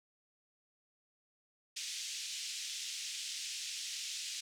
white band-pass noise, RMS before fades -42 dBFS, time 1.76-4.41 s, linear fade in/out 10 ms, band 2500 to 7100 Hz, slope 24 dB/octave, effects none

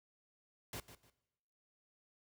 pink noise with echo, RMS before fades -44 dBFS, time 0.73-0.8 s, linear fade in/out 2 ms, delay 150 ms, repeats 2, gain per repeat -12 dB, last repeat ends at 1.1 s, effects noise-tail reverb RT60 1.0 s tail -20 dB re dry + high-pass 60 Hz 12 dB/octave

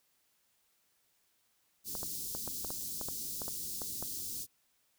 white band-stop noise, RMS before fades -40 dBFS, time 1.84-4.47 s, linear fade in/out 50 ms, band 350 to 4500 Hz, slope 24 dB/octave
clicks, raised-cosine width 1 ms, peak -27 dBFS, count 12, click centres 1.952 / 2.031 / 2.35 / 2.477 / 2.647 / 2.705 / 3.013 / 3.086 / 3.418 / 3.481 / 3.818 / 4.026 s
effects white hiss -74 dBFS RMS until 4.98 s

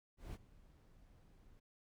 brown noise with ADSR envelope, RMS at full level -44 dBFS, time 0.17-1.6 s, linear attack 170 ms, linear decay 35 ms, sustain -20 dB, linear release 10 ms, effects none

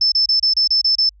sine tone bursts, 5274 Hz, E8, in tune, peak -12 dBFS, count 8, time 0.01-1.093 s, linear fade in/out 5 ms, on 110 ms, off 29 ms, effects added 50 Hz sine -46 dBFS peak until 1.2 s

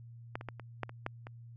clicks, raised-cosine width 0.5 ms, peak -21 / -29 / -24 / -30 / -19 / -30 / -19 / -30 dBFS, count 8, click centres 0.355 / 0.411 / 0.487 / 0.597 / 0.833 / 0.894 / 1.064 / 1.269 s, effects added 117 Hz sine -48 dBFS peak until 1.56 s

